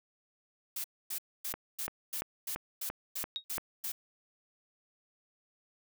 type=noise bursts; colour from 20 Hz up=blue; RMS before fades=-37 dBFS; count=10; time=0.76-3.92 s; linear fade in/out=5 ms; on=82 ms; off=260 ms
type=click train; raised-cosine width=0.5 ms; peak=-22 dBFS; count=7; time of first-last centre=1.54-3.581 s; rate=2.94 Hz
type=tone with exponential decay; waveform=sine; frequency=3766 Hz; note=A#7; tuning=17 cents sharp; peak=-29 dBFS; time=3.36-3.44 s; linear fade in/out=0 ms; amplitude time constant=17 ms
effects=none